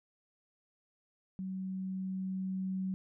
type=tone with level ramp; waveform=sine; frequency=188.7 Hz; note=F#3; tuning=34 cents sharp; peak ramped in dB=-36 to -32 dBFS; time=1.39-2.94 s; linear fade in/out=0 ms; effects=none